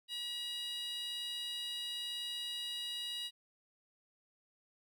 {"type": "tone with high-pass filter", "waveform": "15% pulse", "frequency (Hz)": 961, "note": "B5", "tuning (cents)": -48, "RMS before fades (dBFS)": -41, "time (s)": [0.08, 3.31], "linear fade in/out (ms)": 50, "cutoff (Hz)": 3400, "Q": 7.1, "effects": []}